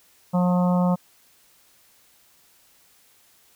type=harmonic tone; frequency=179.2 Hz; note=F3; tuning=45 cents sharp; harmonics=1 / 3 / 4 / 5 / 6 / 7; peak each=-18 / -27 / -31 / -31 / -34 / -37 dBFS; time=0.33-0.96 s; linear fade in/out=20 ms; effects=white hiss -58 dBFS RMS until 3.55 s